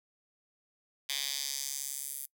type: tone with high-pass filter sweep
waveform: 10% pulse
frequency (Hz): 138.59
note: C#3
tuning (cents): 0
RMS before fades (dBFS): -37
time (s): 1.09-2.26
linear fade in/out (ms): 5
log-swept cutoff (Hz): 3300 to 11000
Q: 1.6
effects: noise-tail reverb RT60 0.1 s tail -23 dB re dry